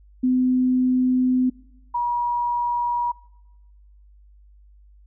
sine tone pair in turn, 254.3 / 960.1 Hz, C4 / B5, -49 / -49 cents, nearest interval octave + major seventh, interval 2300 cents, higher second, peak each -16 / -20 dBFS, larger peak first, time 0.23-1.5 / 1.94-3.12 s, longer first, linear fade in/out 10 ms, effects noise-tail reverb RT60 1.0 s tail -23 dB re dry + added 50 Hz sine -48 dBFS peak until 5.06 s

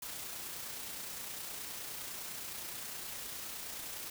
white noise with amplitude modulation, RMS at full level -42 dBFS, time 0.02-4.1 s, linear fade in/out 5 ms, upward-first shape sine, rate 29.7 Hz, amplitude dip 30%, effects none

